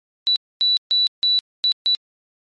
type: tone bursts at uneven times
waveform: sine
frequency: 3951 Hz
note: B7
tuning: in tune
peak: -14 dBFS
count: 6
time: 0.27-0.36 / 0.61-0.77 / 0.91-1.07 / 1.23-1.39 / 1.64-1.72 / 1.86-1.95 s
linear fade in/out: 0 ms
effects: MP3 48 kbps